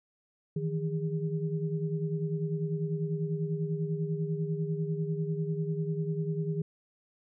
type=tone cluster; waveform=sine; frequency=156 / 166.1 / 406.4 Hz; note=D#3 / E3 / G#4; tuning=+5 / +13 / -38 cents; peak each=-31 / -35 / -36 dBFS; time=0.56-6.62 s; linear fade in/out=5 ms; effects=none